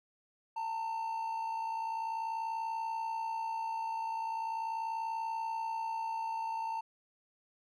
triangle tone with amplitude modulation, 900 Hz, A5, 39 cents sharp, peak -30 dBFS, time 0.56-6.81 s, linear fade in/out 10 ms, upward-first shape sine, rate 60.4 Hz, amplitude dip 45%, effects none

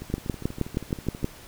two click trains, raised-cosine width 3 ms, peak -11 / -23 dBFS, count 8 / 16, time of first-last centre 0.14-1.244 / 0.02-1.23 s, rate 6.34 / 12.4 Hz, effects pink hiss -47 dBFS RMS until 1.47 s

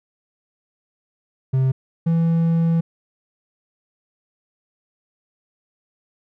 triangle tone pair in turn, 131.6 / 165.81 Hz, C3 / E3, +10 / +10 cents, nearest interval major third, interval 400 cents, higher second, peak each -13 dBFS, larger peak neither, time 1.53-1.72 / 2.06-2.81 s, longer second, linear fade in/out 10 ms, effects none

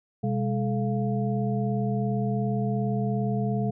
sine tone cluster, 126 / 203.3 / 432.2 / 696 Hz, B2 / G#3 / A4 / F5, +35 / -37 / -31 / -6 cents, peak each -27 / -27 / -33 / -34 dBFS, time 0.23-3.71 s, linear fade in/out 10 ms, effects none

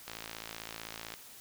click train, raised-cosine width 0.2 ms, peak -23 dBFS, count 60, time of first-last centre 0.08-1.139 s, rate 55.7 Hz, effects white hiss -52 dBFS RMS until 1.4 s

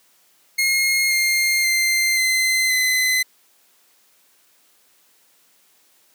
sawtooth tone with pitch steps, 2148 / 2118 / 2089 / 2060 / 2032 Hz, C7 / C7 / C7 / C7 / B6, +45 / +21 / -3 / -28 / +49 cents, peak -13 dBFS, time 0.58-3.23 s, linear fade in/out 10 ms, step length 530 ms, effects white hiss -58 dBFS RMS until 6.14 s + high-pass 200 Hz 12 dB/octave

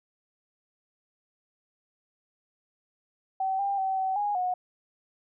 sine tone with pitch steps, 765 / 796 / 766 / 761 / 824 / 729 Hz, G5 / G5 / G5 / F#5 / G#5 / F#5, -42 / +26 / -40 / +48 / -14 / -26 cents, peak -25 dBFS, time 3.4-4.54 s, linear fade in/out 5 ms, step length 190 ms, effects none

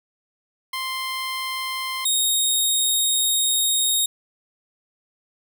15% pulse tone pair in turn, 1046.5 / 3729 Hz, C6 / A#7, 0 / 0 cents, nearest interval octave + minor seventh, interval 2200 cents, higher second, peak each -19 / -11 dBFS, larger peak second, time 0.73-2.05 / 2.05-4.06 s, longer second, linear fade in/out 5 ms, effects none

